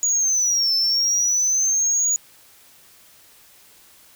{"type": "linear two-way sweep", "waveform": "sine", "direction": "down then up", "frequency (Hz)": [6830, 5274, 6830], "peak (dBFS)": -14, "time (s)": [0.03, 2.16], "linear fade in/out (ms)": 0, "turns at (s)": 0.74, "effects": ["tanh soft clip ceiling -16 dBFS", "white hiss -51 dBFS RMS until 4.15 s"]}